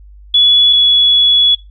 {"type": "tone pair in turn", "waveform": "sine", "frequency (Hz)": [3407, 3390], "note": ["G#7", "G#7"], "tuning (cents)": [44, 35], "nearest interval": "unison", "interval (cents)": 9, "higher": "first", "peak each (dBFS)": [-6, -6], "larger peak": "neither", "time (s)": [[0.34, 0.73], [0.73, 1.55]], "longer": "second", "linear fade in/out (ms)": 5, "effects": ["noise-tail reverb RT60 0.2 s tail -18 dB re dry", "added 50 Hz sine -35 dBFS peak until 1.7 s"]}